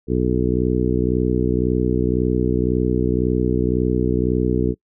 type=harmonic tone; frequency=61.9 Hz; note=B1; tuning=5 cents sharp; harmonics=1 / 2 / 3 / 4 / 5 / 6 / 7; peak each=-24 / -24 / -24 / -24 / -24 / -24 / -24 dBFS; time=0.07-4.75 s; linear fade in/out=50 ms; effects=noise-tail reverb RT60 0.1 s tail -25 dB re dry